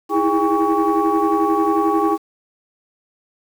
sine tone cluster, 320.3 / 331.5 / 410.9 / 804 / 1124 Hz, E4 / E4 / G#4 / G5 / C#6, -50 / +10 / -18 / +44 / +24 cents, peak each -20 dBFS, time 0.09-2.18 s, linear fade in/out 50 ms, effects tanh soft clip ceiling -7 dBFS + 7-bit

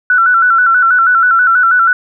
sine tone with vibrato, 1417 Hz, F6, 25 cents sharp, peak -6 dBFS, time 0.1-1.93 s, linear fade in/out 2 ms, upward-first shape square, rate 6.2 Hz, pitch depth 79 cents each way, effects none

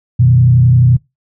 sine tone with frequency modulation, 123.47 Hz, B2, in tune, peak -5 dBFS, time 0.19-0.97 s, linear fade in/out 10 ms, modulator 31.5 Hz, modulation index 0.68, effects noise-tail reverb RT60 0.2 s tail -22 dB re dry

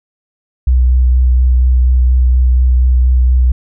sine tone with vibrato, 62.7 Hz, B1, 27 cents sharp, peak -6 dBFS, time 0.67-3.52 s, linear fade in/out 5 ms, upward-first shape sine, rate 4.2 Hz, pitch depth 16 cents each way, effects none

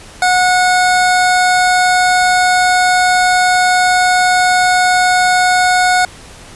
25% pulse tone, 730 Hz, F#5, 24 cents flat, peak -5 dBFS, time 0.22-6.05 s, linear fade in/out 2 ms, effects pink hiss -36 dBFS RMS until 6.55 s + resampled to 24000 Hz

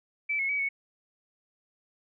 sine tone with pitch steps, 2314 / 2182 / 2275 / 2214 Hz, D7 / C#7 / C#7 / C#7, -26 / -28 / +44 / -3 cents, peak -26 dBFS, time 0.29-0.69 s, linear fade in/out 10 ms, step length 100 ms, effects none

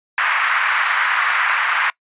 white band-pass noise, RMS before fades -18 dBFS, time 0.18-1.9 s, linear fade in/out 0 ms, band 1100 to 2000 Hz, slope 24 dB/octave, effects noise-tail reverb RT60 0.1 s tail -23 dB re dry + resampled to 8000 Hz

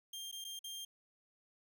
sawtooth tone with dropouts, 3194 Hz, G7, 32 cents sharp, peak -40 dBFS, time 0.13-0.85 s, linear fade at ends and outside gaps 5 ms, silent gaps 0.315-0.325 / 0.443-0.448 / 0.592-0.641 s, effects none

